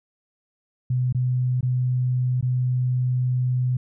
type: tone with dropouts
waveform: sine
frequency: 126.1 Hz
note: B2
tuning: 36 cents sharp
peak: -19 dBFS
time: 0.9-3.77 s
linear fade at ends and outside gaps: 5 ms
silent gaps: 1.126-1.147 / 1.609-1.628 / 2.411-2.426 s
effects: none